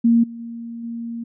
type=tone with level steps; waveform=sine; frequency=232.6 Hz; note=A#3; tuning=4 cents flat; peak=-11 / -31 / -29 / -26 dBFS; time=0.04-1.24 s; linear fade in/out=10 ms; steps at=0.23 / 0.39 / 0.83 s; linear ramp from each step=10 ms; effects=none